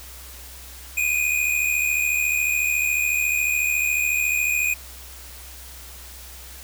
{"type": "tone pair together", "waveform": "square", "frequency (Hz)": [2415, 2489], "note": ["D7", "D#7"], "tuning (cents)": [48, 0], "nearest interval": "minor second", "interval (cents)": 52, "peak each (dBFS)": [-25, -22], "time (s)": [0.97, 4.74], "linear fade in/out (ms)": 5, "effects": ["added 63 Hz sine -42 dBFS peak until 6.63 s", "white hiss -42 dBFS RMS until 6.63 s"]}